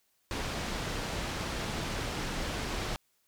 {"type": "low-pass noise", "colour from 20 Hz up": "pink", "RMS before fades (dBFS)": -35, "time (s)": [0.31, 2.96], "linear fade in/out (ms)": 0, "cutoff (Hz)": 5900, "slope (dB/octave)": 12, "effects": ["white hiss -73 dBFS RMS until 3.27 s"]}